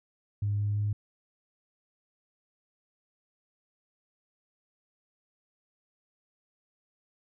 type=tone with pitch steps; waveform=sine; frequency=102.6 / 103.25 / 103.91 Hz; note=G#2 / G#2 / G#2; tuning=-21 / -10 / +1 cents; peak=-25 dBFS; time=0.42-0.93 s; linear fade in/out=5 ms; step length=170 ms; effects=tanh soft clip ceiling -21 dBFS